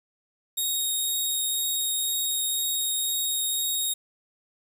10% pulse tone with vibrato, 3745 Hz, A#7, 7 cents sharp, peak -18 dBFS, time 0.57-3.94 s, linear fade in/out 10 ms, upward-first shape triangle, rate 2 Hz, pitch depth 8 cents each way, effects 8-bit

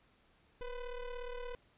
square ring-modulated tone, 251.5 Hz, B3, 32 cents sharp, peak -38 dBFS, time 0.61-1.55 s, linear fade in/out 0 ms, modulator 233 Hz, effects pink hiss -69 dBFS RMS until 1.77 s + resampled to 8000 Hz

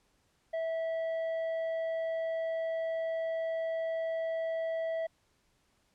triangle tone with tanh clipping, 653 Hz, E5, 17 cents flat, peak -32 dBFS, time 0.53-5.07 s, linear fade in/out 10 ms, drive 10 dB, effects pink hiss -72 dBFS RMS until 5.94 s + low-pass 10000 Hz 12 dB/octave

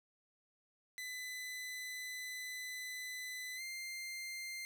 sawtooth tone with pitch glide, 2006 to 2100 Hz, B6 to C7, +26 to +6 cents, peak -39 dBFS, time 0.98-4.65 s, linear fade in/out 0 ms, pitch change +80 cents, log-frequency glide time 3.56-3.61 s, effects none

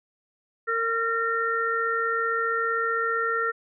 harmonic tone, 457.7 Hz, A#4, 32 cents flat, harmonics 1 / 3 / 4, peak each -29 / -25 / -29 dBFS, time 0.67-3.52 s, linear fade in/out 20 ms, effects none

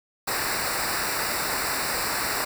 pink noise with comb filter, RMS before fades -27 dBFS, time 0.27-2.45 s, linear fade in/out 10 ms, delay 0.31 ms, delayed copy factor -0.85, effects none

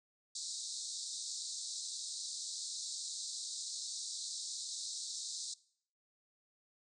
pink band-pass noise, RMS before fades -43 dBFS, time 0.35-5.54 s, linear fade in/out 5 ms, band 3800 to 8700 Hz, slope 96 dB/octave, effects noise-tail reverb RT60 0.6 s tail -21 dB re dry

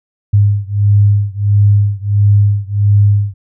sine beating tone pair, 101.6 / 103.1 Hz, G#2 / G#2, -38 / -12 cents, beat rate 1.5 Hz, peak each -10 / -11 dBFS, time 0.33-3.34 s, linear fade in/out 10 ms, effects none

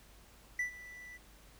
triangle tone with ADSR envelope, 1975.5 Hz, B6, in tune, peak -28 dBFS, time 0.59-1.18 s, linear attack 4 ms, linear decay 110 ms, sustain -18 dB, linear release 21 ms, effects added 50 Hz sine -61 dBFS peak until 1.59 s + pink hiss -61 dBFS RMS until 1.59 s

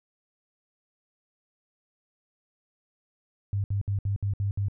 sine tone bursts, 100 Hz, G2, 35 cents sharp, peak -24 dBFS, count 7, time 3.53-4.684 s, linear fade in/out 0 ms, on 110 ms, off 64 ms, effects none

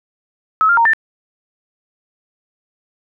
sine tone with pitch steps, 1289 / 1396 / 926 / 1784 Hz, E6 / F6 / A#5 / A6, -39 / -1 / -12 / +23 cents, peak -9 dBFS, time 0.61-0.934 s, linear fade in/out 0 ms, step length 81 ms, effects none

